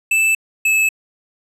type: tone pair in turn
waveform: square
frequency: 2637 / 2605 Hz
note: E7 / E7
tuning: 0 / -21 cents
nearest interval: unison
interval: 21 cents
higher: first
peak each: -13 dBFS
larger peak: neither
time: 0.11-0.35 / 0.65-0.89 s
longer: neither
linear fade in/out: 5 ms
effects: low-pass 12000 Hz 12 dB/octave